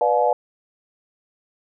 sine chord, B diminished seventh, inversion none, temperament just, 493.9 / 592.7 / 711.2 / 853.4 Hz, B4 / D5 / F5 / Ab5, 0 / +16 / +31 / +47 cents, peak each -21 dBFS, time 0.01-0.33 s, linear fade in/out 2 ms, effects none

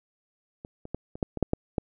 clicks, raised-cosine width 2 ms, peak -26 / -27 / -17 / -26 / -12 / -20 / -8 / -10 / -12 dBFS, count 9, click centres 0.649 / 0.854 / 0.946 / 1.155 / 1.228 / 1.373 / 1.427 / 1.534 / 1.782 s, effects none

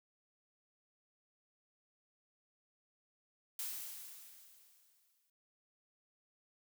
blue noise with exponential decay, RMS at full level -40 dBFS, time 3.59-5.3 s, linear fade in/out 2 ms, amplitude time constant 370 ms, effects none

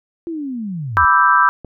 sine linear sweep, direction down, 343.8 to 69.2 Hz, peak -22 dBFS, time 0.27-1.05 s, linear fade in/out 0 ms
sine chord, E minor seventh, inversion second, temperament equal, 987.8 / 1174.7 / 1318.5 / 1568 Hz, B5 / D6 / E6 / G6, 0 / 0 / 0 / 0 cents, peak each -15 dBFS, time 0.97-1.49 s, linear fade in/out 0 ms
click, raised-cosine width 2 ms, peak -20 dBFS, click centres 1.647 s
effects none

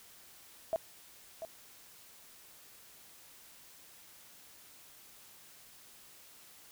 sine tone with echo, 653 Hz, E5, 17 cents flat, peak -28 dBFS, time 0.73-0.76 s, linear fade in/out 0 ms, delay 690 ms, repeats 1, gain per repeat -10 dB, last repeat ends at 1.45 s, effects white hiss -57 dBFS RMS until 6.71 s

